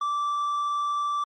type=tone; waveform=triangle; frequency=1167 Hz; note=D6; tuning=11 cents flat; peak=-22 dBFS; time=0.01-1.24 s; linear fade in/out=5 ms; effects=MP3 32 kbps